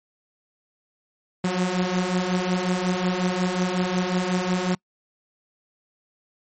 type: beating tone pair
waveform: sawtooth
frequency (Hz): 178.5 / 184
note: F3 / F#3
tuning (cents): +38 / -9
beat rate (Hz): 5.5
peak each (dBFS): -22 / -19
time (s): 1.44-4.75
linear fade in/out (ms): 5
effects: noise-tail reverb RT60 0.1 s tail -26 dB re dry + MP3 32 kbps